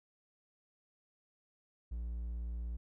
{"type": "tone", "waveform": "triangle", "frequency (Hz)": 58.27, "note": "A#1", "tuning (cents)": 0, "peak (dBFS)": -35, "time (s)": [1.91, 2.77], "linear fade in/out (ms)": 10, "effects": []}